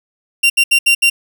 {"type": "tone bursts at uneven times", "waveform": "40% pulse", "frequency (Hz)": 2766, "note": "F7", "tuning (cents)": -17, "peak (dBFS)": -7, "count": 5, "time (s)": [[0.43, 0.5], [0.57, 0.64], [0.71, 0.79], [0.86, 0.95], [1.02, 1.1]], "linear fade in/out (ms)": 10, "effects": []}